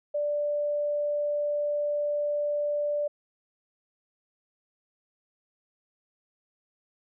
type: tone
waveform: sine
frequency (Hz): 587.3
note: D5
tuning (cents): 0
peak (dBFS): -25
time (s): 0.14-3.08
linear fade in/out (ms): 10
effects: none